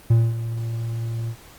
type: tone with ADSR envelope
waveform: triangle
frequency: 115 Hz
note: A#2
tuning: 23 cents flat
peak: -9 dBFS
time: 0.1-1.36 s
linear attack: 8 ms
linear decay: 230 ms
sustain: -13 dB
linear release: 65 ms
effects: pink hiss -47 dBFS RMS until 1.58 s + Opus 32 kbps